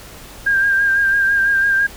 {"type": "tone with vibrato", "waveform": "sine", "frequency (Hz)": 1600, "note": "G6", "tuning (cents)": 35, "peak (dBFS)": -12, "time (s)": [0.46, 1.87], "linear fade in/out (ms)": 10, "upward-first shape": "sine", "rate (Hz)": 6, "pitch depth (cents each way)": 31, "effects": ["added 50 Hz sine -42 dBFS peak until 1.96 s", "pink hiss -38 dBFS RMS until 1.96 s"]}